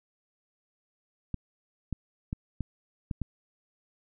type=clicks; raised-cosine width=5 ms; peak=-19 dBFS; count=6; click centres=1.343 / 1.927 / 2.329 / 2.607 / 3.112 / 3.217 s; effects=none